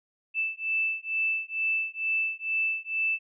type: beating tone pair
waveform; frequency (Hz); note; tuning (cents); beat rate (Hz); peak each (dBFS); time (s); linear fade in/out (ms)
sine; 2640 / 2642.2; E7 / E7; +2 / +3; 2.2; -29; 0.34-3.19; 50
effects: none